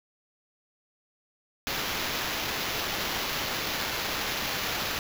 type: noise with sample-and-hold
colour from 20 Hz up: white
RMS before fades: -31 dBFS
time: 1.67-4.99 s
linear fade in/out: 0 ms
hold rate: 8820 Hz
effects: none